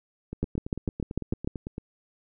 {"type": "two click trains", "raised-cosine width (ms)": 3, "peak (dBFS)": [-21, -13], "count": [14, 8], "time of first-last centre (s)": [[0.33, 1.781], [0.43, 1.475]], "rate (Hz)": [8.96, 6.7], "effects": []}